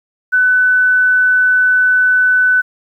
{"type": "tone", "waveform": "sine", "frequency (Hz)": 1500, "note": "F#6", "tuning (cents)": 23, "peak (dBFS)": -8, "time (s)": [0.32, 2.62], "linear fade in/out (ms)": 20, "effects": ["8-bit"]}